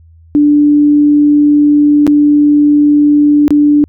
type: tone with dropouts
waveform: sine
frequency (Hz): 293.7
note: D4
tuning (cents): 0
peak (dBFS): -4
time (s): 0.35-3.84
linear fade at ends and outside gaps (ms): 0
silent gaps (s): 2.067-2.076 / 3.48-3.506
effects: added 82 Hz sine -38 dBFS peak until 3.88 s

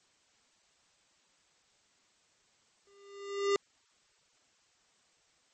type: tone with exponential growth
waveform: square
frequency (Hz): 400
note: G4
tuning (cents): +35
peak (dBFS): -24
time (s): 2.87-3.56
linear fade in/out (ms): 1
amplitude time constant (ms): 150
effects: white hiss -69 dBFS RMS until 5.53 s + MP3 32 kbps

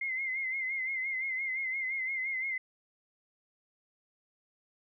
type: tone with vibrato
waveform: sine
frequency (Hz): 2095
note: C7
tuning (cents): +2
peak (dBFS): -31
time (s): 0.01-2.58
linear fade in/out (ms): 5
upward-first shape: sine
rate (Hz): 5.8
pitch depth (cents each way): 58
effects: none

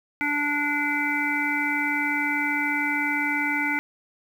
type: harmonic tone with a mistuned harmonic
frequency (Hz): 292.3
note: D4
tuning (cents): -8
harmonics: 1 / 3 / 5 / 7 / 8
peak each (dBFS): -29 / -31 / -29 / -26 / -30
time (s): 0.21-3.79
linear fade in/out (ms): 0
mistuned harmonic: 8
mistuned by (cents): -19
effects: 8-bit

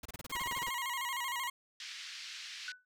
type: noise bursts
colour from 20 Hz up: pink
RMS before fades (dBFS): -44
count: 13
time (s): 0.03-0.691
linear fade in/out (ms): 5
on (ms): 25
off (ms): 28
type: tone with vibrato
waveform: 20% pulse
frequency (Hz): 1015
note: B5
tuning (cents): +47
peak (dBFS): -30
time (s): 0.32-1.5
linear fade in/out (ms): 5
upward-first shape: square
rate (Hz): 13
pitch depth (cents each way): 91
type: band-pass noise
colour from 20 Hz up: white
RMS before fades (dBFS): -46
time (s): 1.8-2.72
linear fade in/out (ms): 2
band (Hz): 1700 to 5200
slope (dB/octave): 24
type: tone with exponential decay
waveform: sine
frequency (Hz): 1492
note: F#6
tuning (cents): +14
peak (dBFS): -36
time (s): 2.68-2.85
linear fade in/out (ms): 2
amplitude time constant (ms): 35
effects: none

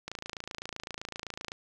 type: click train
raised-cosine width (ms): 0.2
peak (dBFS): -20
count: 41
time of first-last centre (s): 0.08-1.519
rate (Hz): 27.8
effects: none

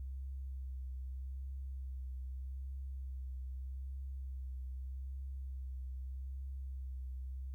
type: tone with vibrato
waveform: sine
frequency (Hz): 65.41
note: C2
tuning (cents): 0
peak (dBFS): -40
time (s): 0-7.54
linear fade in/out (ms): 0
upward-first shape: triangle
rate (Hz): 0.81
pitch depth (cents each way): 37
effects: 13-bit

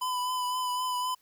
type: tone with vibrato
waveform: square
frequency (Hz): 1002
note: B5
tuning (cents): +25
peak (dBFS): -29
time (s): 0.01-1.15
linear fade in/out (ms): 10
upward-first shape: triangle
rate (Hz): 3.9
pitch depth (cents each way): 26
effects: white hiss -67 dBFS RMS until 1.21 s

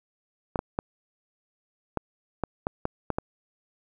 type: clicks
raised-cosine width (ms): 1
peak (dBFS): -12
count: 9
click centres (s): 0.558 / 0.591 / 0.789 / 1.973 / 2.437 / 2.669 / 2.854 / 3.103 / 3.185
effects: 9-bit

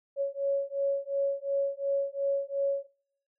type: beating tone pair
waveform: sine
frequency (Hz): 554.4 / 557.2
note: C#5 / C#5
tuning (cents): 0 / +9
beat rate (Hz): 2.8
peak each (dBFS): -30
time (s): 0.16-2.87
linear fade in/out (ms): 50
effects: noise-tail reverb RT60 0.8 s tail -26 dB re dry

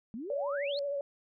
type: exponential sweep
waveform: sine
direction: up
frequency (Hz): 206.5 to 4465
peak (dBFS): -37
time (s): 0.14-0.79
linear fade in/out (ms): 0
type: tone with vibrato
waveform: sine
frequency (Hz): 567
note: C#5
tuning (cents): +39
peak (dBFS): -31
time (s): 0.3-1.01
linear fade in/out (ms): 2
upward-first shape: triangle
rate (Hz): 13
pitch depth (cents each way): 39
effects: none

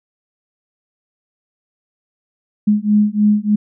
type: beating tone pair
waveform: sine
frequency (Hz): 207.7 / 211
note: G#3 / G#3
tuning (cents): 0 / +28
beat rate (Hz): 3.3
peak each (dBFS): -14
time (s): 2.67-3.56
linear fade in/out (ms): 10
effects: none

